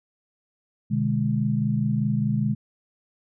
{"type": "chord", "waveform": "sine", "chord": "G# diminished", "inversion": "first", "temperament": "just", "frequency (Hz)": [124.59, 149.51, 207.7], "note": ["B2", "D3", "G#3"], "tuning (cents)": [16, 31, 0], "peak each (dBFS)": [-25, -26, -24], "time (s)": [0.9, 2.55], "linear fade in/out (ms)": 20, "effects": []}